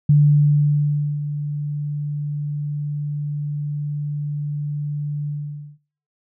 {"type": "tone with ADSR envelope", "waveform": "sine", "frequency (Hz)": 146.83, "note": "D3", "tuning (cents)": 0, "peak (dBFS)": -9, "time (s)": [0.09, 5.78], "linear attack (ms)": 6, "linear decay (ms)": 1100, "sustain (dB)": -13, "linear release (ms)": 500, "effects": ["noise-tail reverb RT60 0.5 s tail -23 dB re dry"]}